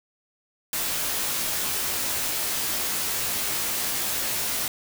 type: noise with comb filter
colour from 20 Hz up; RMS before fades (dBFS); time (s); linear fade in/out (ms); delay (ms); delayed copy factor
white; -27; 0.73-4.68; 2; 18; -0.7
effects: none